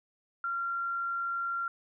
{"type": "tone", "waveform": "sine", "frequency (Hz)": 1378, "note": "F6", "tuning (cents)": -24, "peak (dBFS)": -30, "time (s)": [0.44, 1.68], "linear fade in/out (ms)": 2, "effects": []}